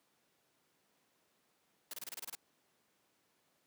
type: noise bursts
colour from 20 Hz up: white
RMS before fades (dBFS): -44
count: 9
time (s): 1.91-2.351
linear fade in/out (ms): 2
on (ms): 25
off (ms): 27
effects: pink hiss -75 dBFS RMS until 3.66 s + high-pass 200 Hz 12 dB/octave